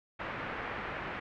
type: low-pass noise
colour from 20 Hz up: white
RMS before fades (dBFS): -39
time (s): 0.19-1.2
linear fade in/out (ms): 10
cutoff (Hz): 2100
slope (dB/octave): 24
effects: none